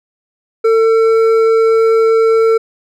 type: tone with hard clipping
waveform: sine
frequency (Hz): 449.2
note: A4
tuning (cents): +36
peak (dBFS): -9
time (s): 0.64-2.58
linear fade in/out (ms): 10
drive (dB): 7
effects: none